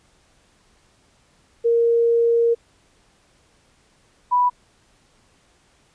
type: tone pair in turn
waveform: sine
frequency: 466.2 / 985.5 Hz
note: A#4 / B5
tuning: 0 / -4 cents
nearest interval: octave + minor second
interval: 1296 cents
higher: second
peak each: -14 dBFS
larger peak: neither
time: 1.64-2.55 / 4.31-4.5 s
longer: first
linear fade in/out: 20 ms
effects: pink hiss -59 dBFS RMS until 5.94 s + resampled to 22050 Hz